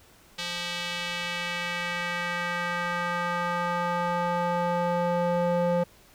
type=tone with band-pass filter sweep; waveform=square; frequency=174.61 Hz; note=F3; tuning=in tune; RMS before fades=-28 dBFS; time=0.38-5.84 s; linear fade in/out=10 ms; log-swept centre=3700 to 530 Hz; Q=1.5; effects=pink hiss -56 dBFS RMS until 6.14 s